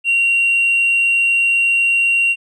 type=tone with tanh clipping; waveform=triangle; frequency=2754 Hz; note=F7; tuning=25 cents flat; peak=-12 dBFS; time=0.04-2.36 s; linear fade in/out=50 ms; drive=5 dB; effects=none